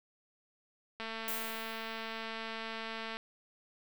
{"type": "click train", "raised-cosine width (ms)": 0.3, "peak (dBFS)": -25, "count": 487, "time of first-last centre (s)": [1, 3.17], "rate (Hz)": 224}
{"type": "noise with exponential decay", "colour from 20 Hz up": "violet", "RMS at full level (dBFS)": -36, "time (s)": [1.28, 2.25], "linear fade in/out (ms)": 1, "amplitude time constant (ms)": 210}
{"effects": []}